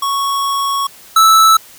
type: tone pair in turn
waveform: square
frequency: 1108.7 / 1313.2 Hz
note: C#6 / E6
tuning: 0 / -7 cents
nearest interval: minor third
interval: 293 cents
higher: second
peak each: -15 / -6 dBFS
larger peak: second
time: 0.02-0.87 / 1.16-1.57 s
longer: first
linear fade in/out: 5 ms
effects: white hiss -40 dBFS RMS until 1.78 s